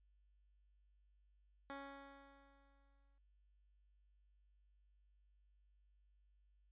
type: tone with exponential decay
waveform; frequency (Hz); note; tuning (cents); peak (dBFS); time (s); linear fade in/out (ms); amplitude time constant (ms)
10% pulse; 277.2; C#4; 0; -38; 1.7-3.18; 0; 320
effects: added 50 Hz sine -70 dBFS peak until 6.71 s + resampled to 8000 Hz